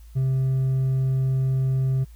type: tone with hard clipping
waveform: sine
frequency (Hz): 132.1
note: C3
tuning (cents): +17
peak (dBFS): -20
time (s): 0.15-2.05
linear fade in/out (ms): 20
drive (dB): 2
effects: added 56 Hz sine -42 dBFS peak until 2.15 s + white hiss -60 dBFS RMS until 2.15 s